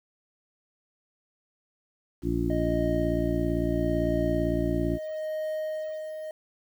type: harmonic tone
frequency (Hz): 57.8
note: A#1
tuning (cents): -14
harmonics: 1 / 2 / 3 / 4 / 5 / 6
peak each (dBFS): -31 / -33 / -33 / -37 / -29 / -30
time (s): 2.22-4.99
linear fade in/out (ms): 50
type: tone with tremolo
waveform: triangle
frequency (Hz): 622.3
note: D#5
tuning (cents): 0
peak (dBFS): -26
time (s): 2.5-6.31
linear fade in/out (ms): 2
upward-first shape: sine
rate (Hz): 0.75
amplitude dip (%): 50
effects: 9-bit